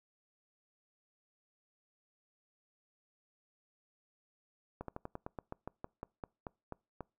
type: slowing click train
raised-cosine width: 1 ms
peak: -27 dBFS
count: 15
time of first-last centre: 4.81-7.007 s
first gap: 73 ms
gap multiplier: 1.11
effects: noise-tail reverb RT60 0.3 s tail -26 dB re dry